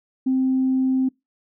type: tone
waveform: sine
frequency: 261.2 Hz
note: C4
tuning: 3 cents flat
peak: -16 dBFS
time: 0.26-1.09 s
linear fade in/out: 10 ms
effects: noise-tail reverb RT60 0.2 s tail -25 dB re dry + tanh soft clip ceiling -12 dBFS